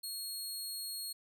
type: tone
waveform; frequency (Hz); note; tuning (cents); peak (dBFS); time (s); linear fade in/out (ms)
20% pulse; 4300; C8; +47; -33; 0.03-1.13; 10
effects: none